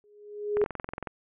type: tone with exponential growth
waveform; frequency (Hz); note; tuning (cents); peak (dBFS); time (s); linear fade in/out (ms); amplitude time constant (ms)
sine; 415.3; G#4; 0; -19; 0.04-0.64; 0; 130
type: click train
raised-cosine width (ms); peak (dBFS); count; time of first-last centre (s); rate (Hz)
0.5; -18; 12; 0.57-1.072; 21.9
effects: low-pass 2000 Hz 12 dB/octave